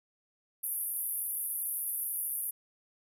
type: band-pass noise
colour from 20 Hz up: pink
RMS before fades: -35 dBFS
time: 0.63-2.51 s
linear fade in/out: 10 ms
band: 10000 to 14000 Hz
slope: 96 dB/octave
effects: none

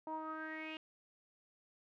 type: tone with low-pass filter sweep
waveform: sawtooth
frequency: 314.5 Hz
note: D#4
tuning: 19 cents sharp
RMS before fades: -44 dBFS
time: 0.07-0.77 s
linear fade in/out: 2 ms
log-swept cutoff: 840 to 2900 Hz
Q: 8.1
effects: none

